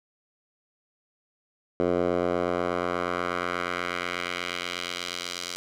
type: tone with band-pass filter sweep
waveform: 10% pulse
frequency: 88.3 Hz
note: F2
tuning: 20 cents sharp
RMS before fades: -29 dBFS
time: 1.8-5.56 s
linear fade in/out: 0 ms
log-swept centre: 490 to 5000 Hz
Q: 1.2
effects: none